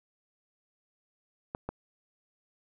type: clicks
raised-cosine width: 1 ms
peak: -20 dBFS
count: 2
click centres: 1.549 / 1.69 s
effects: none